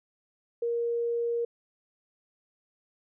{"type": "tone", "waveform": "sine", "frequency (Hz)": 469.9, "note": "A#4", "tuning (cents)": 14, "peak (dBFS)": -26, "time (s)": [0.62, 1.45], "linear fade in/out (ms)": 5, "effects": []}